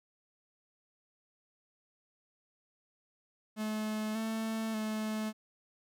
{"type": "tone with pitch steps", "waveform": "45% pulse", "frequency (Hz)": [215.4, 222.2, 216.5], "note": ["A3", "A3", "A3"], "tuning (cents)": [-37, 17, -28], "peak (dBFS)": -33, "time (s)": [3.56, 5.33], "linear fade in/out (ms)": 50, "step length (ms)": 590, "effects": []}